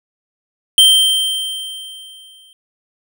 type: tone with exponential decay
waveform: square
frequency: 3136 Hz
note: G7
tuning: in tune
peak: -5 dBFS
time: 0.78-2.53 s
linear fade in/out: 1 ms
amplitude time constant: 380 ms
effects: none